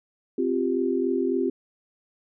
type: chord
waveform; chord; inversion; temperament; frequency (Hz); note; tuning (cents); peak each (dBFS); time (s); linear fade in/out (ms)
sine; C suspended fourth; none; just; 261.6 / 348.8 / 392.4; C4 / F4 / G4; 0 / -2 / +2; -26; 0.38-1.5; 5
effects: none